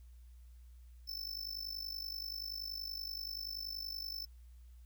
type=tone with amplitude modulation; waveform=square; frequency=5290 Hz; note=E8; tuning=5 cents sharp; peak=-37 dBFS; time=1.07-4.26 s; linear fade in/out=20 ms; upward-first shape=sine; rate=50.5 Hz; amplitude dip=85%; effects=added 60 Hz sine -53 dBFS peak until 4.85 s + white hiss -75 dBFS RMS until 4.85 s